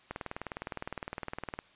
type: click train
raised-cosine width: 0.5 ms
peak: -21 dBFS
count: 30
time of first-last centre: 0.11-1.59 s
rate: 19.6 Hz
effects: white hiss -61 dBFS RMS until 1.75 s + resampled to 8000 Hz